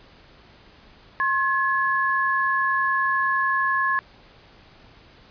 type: tone pair together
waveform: sine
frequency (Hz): 1070.9 / 1700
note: C6 / G#6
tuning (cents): +40 / +40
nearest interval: minor sixth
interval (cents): 800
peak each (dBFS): -22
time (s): 1.2-3.99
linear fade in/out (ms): 0
effects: pink hiss -51 dBFS RMS until 5.3 s + resampled to 11025 Hz